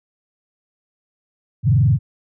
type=tone with frequency modulation; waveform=sine; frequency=123.47 Hz; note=B2; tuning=in tune; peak=-11 dBFS; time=1.63-1.99 s; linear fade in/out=50 ms; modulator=21.6 Hz; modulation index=1.4; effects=none